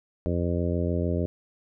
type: harmonic tone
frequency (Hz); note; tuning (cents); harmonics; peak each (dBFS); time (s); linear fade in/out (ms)
86.7; F2; -12; 1 / 2 / 3 / 4 / 5 / 6 / 7; -27 / -30 / -32 / -33 / -34 / -35 / -35; 0.26-1.26; 0
effects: none